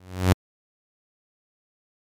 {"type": "tone with exponential growth", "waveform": "sawtooth", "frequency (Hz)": 92, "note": "F#2", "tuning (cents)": -9, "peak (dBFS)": -8, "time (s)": [0, 0.33], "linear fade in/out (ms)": 5, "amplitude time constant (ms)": 70, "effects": ["MP3 96 kbps"]}